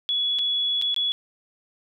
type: tone with dropouts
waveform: sine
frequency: 3387 Hz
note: G#7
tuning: 33 cents sharp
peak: -21 dBFS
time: 0.09-1.12 s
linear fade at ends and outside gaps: 0 ms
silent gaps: 0.387-0.391 / 0.815-0.822 / 0.944-0.963 s
effects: none